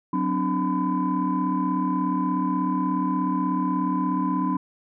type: tone cluster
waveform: sine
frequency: 184.2 / 259.7 / 296.3 / 1008 Hz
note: F#3 / C4 / D4 / B5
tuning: -7 / -13 / +15 / +35 cents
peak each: -26 dBFS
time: 0.13-4.57 s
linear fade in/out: 5 ms
effects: tanh soft clip ceiling -14 dBFS